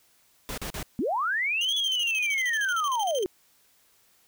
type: noise bursts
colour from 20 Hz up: pink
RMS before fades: -34 dBFS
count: 3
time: 0.49-0.828 s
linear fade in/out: 0 ms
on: 86 ms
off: 40 ms
type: linear two-way sweep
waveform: sine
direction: up then down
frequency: 196.8 to 3411 to 345.9 Hz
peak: -24 dBFS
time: 0.99-3.26 s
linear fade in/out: 0 ms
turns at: 1.75 s
type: tone with tremolo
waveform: 25% pulse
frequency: 3136 Hz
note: G7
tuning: in tune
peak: -28 dBFS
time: 1.61-3.24 s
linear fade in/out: 5 ms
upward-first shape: square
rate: 13 Hz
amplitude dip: 80%
effects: white hiss -63 dBFS RMS until 4.27 s